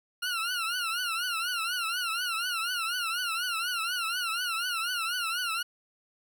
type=tone with vibrato; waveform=20% pulse; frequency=1396.9 Hz; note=F6; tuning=in tune; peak=-24 dBFS; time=0.22-5.63 s; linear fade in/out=10 ms; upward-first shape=triangle; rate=4.1 Hz; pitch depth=140 cents each way; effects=none